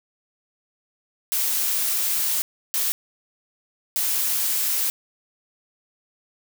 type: noise bursts at uneven times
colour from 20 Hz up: blue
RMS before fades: -23 dBFS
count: 3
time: 1.32-2.42 / 2.74-2.92 / 3.96-4.9 s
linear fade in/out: 0 ms
effects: none